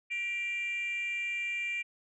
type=tone with frequency modulation; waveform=sine; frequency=2362 Hz; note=D7; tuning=9 cents sharp; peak=-30 dBFS; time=0.1-1.83 s; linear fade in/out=20 ms; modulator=438 Hz; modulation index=0.49; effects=tanh soft clip ceiling -28 dBFS